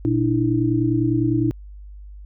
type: tone cluster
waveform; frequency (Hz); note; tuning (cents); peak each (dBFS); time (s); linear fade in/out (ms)
sine; 119.5 / 297.9 / 327.8; A#2 / D4 / E4; +43 / +25 / -10; -21; 0.05-1.51; 0
effects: added 50 Hz sine -36 dBFS peak until 2.25 s